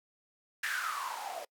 blue noise with band-pass filter sweep, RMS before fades -37 dBFS, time 0.63-1.45 s, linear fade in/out 5 ms, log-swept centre 1800 to 610 Hz, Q 9.8, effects noise-tail reverb RT60 0.1 s tail -26 dB re dry

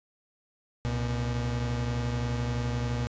35% pulse tone pair together, 65.8 / 119.98 Hz, C2 / B2, +10 / -50 cents, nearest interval minor seventh, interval 1040 cents, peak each -32 / -27 dBFS, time 0.85-3.07 s, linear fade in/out 0 ms, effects resampled to 16000 Hz

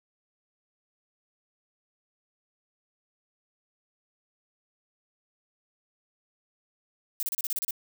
violet noise bursts, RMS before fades -30 dBFS, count 9, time 7.2-7.708 s, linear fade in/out 0 ms, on 28 ms, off 32 ms, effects none

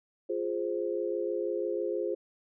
sine chord, F minor, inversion none, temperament equal, 349.2 / 415.3 / 523.3 Hz, F4 / Ab4 / C5, 0 / 0 / 0 cents, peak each -33 / -33 / -34 dBFS, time 0.29-2.15 s, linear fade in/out 10 ms, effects none

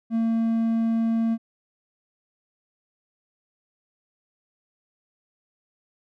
triangle tone, 227.1 Hz, A#3, 45 cents flat, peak -18 dBFS, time 0.1-1.38 s, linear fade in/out 50 ms, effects none

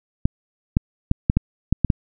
clicks, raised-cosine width 5 ms, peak -3 dBFS, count 8, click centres 0.255 / 0.769 / 1.114 / 1.299 / 1.37 / 1.726 / 1.847 / 1.902 s, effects none

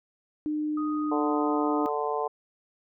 sine tone with pitch glide, 302.9 to 299.1 Hz, D#4 to D4, -46 to +32 cents, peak -26 dBFS, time 0.46-1.86 s, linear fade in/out 0 ms, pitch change -22 cents, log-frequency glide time 0.8-1.42 s
sine tone, 1244.5 Hz, D#6, in tune, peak -34 dBFS, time 0.77-1.89 s, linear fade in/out 5 ms
harmonic tone, 147.5 Hz, D3, 8 cents sharp, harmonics 3 / 4 / 5 / 6 / 7, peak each -30 / -35 / -32 / -34 / -33 dBFS, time 1.11-2.28 s, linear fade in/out 10 ms
effects none

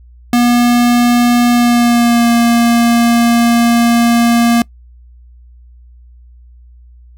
square tone with pitch glide, 240.9 to 234.9 Hz, B3 to A#3, -43 to +13 cents, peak -8 dBFS, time 0.33-4.62 s, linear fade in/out 2 ms, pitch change -44 cents, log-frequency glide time 1.51-2.29 s, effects noise-tail reverb RT60 0.1 s tail -23 dB re dry + added 60 Hz sine -37 dBFS peak until 7.17 s

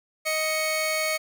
sawtooth tone pair together, 627 / 2217 Hz, D#5 / C#7, +13 / 0 cents, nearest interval octave + minor seventh, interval 2187 cents, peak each -23 dBFS, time 0.25-1.18 s, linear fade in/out 20 ms, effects none

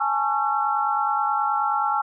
sine chord, A major seventh, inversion third, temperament equal with one note detuned, 830.6 / 880 / 1108.7 / 1353.2 Hz, G#5 / A5 / C#6 / E6, 0 / 0 / 0 / +45 cents, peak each -24 / -27 / -29 / -24 dBFS, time 0-2.02 s, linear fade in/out 10 ms, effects none

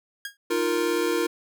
sawtooth tone with exponential decay, 1634 Hz, G#6, 29 cents flat, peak -25 dBFS, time 0.25-0.37 s, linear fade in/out 2 ms, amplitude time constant 24 ms
square chord, Eb suspended second, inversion none, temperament equal, 311.1 / 349.2 / 466.2 Hz, Eb4 / F4 / Bb4, 0 / 0 / 0 cents, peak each -30 / -26 / -27 dBFS, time 0.5-1.27 s, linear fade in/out 10 ms
effects none

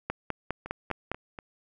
two click trains, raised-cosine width 0.5 ms, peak -24 / -14 dBFS, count 4 / 6, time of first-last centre 0.66-1.388 / 0.1-1.116 s, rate 4.12 / 4.92 Hz, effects none

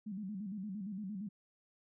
sine tone with vibrato, 199.9 Hz, G3, 34 cents sharp, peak -39 dBFS, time 0.06-1.29 s, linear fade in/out 10 ms, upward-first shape square, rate 8.7 Hz, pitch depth 110 cents each way, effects none

